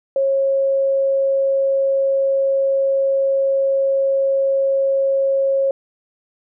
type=tone; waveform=sine; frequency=544 Hz; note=C#5; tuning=33 cents flat; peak=-14 dBFS; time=0.16-5.71 s; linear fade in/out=2 ms; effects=none